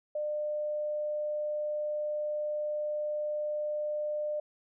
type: tone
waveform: sine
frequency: 600 Hz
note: D5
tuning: 37 cents sharp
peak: -30 dBFS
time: 0.15-4.4 s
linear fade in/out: 5 ms
effects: none